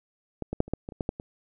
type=clicks; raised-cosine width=2 ms; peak=-18 / -17 / -8 / -29 / -13 / -22 / -28 / -15 / -13 / -23 dBFS; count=10; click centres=0.423 / 0.53 / 0.604 / 0.68 / 0.736 / 0.889 / 0.922 / 1.008 / 1.091 / 1.199 s; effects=none